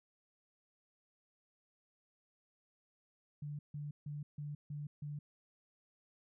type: tone bursts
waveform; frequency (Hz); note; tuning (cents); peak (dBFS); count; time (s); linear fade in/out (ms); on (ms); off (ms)
sine; 146.83; D3; 0; -40; 6; 3.42-5.19; 5; 170; 150
effects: none

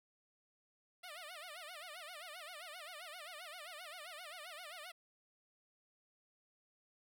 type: tone with vibrato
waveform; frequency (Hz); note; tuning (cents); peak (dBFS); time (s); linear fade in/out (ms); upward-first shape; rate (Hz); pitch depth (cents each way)
10% pulse; 659.3; E5; 0; -40; 1.03-4.92; 10; sine; 7.6; 200
effects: none

